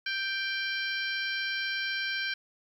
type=harmonic tone with a mistuned harmonic; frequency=784 Hz; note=G5; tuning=in tune; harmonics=2 / 3 / 4 / 5 / 6 / 7; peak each=-32 / -36 / -38 / -40 / -42 / -43 dBFS; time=0.06-2.34 s; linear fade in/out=5 ms; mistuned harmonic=5; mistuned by=+64 cents; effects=10-bit